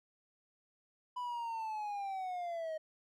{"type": "linear sweep", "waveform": "triangle", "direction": "down", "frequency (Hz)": [996, 622.3], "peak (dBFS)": -35, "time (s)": [1.16, 2.78], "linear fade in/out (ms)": 10, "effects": []}